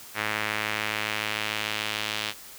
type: tone with band-pass filter sweep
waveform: sawtooth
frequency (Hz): 106.9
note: A2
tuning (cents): -49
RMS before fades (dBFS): -30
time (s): 0.14-2.34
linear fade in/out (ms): 50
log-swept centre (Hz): 2000 to 3300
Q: 1.6
effects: white hiss -45 dBFS RMS until 2.58 s